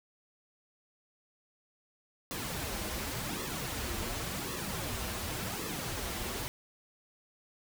pink noise with flanger, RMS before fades -37 dBFS, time 2.31-6.48 s, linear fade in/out 0 ms, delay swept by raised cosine 1.3 to 7.3 ms, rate 0.9 Hz, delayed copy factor -0.7, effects none

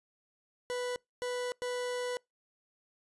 40% pulse tone bursts at uneven times, 493.9 Hz, B4, in tune, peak -32 dBFS, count 3, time 0.7-0.96 / 1.22-1.52 / 1.62-2.17 s, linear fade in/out 0 ms, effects noise-tail reverb RT60 0.2 s tail -26 dB re dry + resampled to 24000 Hz

